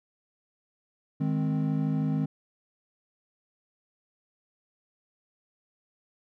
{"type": "chord", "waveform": "triangle", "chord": "Ab major", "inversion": "second", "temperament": "equal", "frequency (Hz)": [155.56, 207.7, 261.6], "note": ["Eb3", "Ab3", "C4"], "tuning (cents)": [0, 0, 0], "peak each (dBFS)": [-25, -30, -28], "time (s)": [1.2, 2.26], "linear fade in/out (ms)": 10, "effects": []}